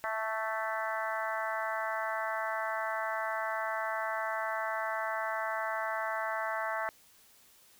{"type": "harmonic tone with a mistuned harmonic", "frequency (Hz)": 220, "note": "A3", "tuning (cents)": 0, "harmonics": [3, 4, 5, 6, 7, 8, 9], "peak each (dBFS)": [-37, -38, -39, -40, -40, -41, -42], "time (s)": [0.04, 6.89], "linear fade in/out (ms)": 0, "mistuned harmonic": 5, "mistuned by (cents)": 19, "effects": ["white hiss -61 dBFS RMS until 7.79 s"]}